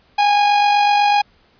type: tone with amplitude modulation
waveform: 45% pulse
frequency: 822 Hz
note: G#5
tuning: 18 cents flat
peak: -10 dBFS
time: 0.18-1.22 s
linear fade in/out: 10 ms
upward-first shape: sine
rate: 48 Hz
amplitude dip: 35%
effects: pink hiss -55 dBFS RMS until 1.59 s + resampled to 11025 Hz